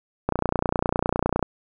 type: click train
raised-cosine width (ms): 1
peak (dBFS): -7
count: 35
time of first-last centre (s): 0.29-1.427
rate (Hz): 29.9
effects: none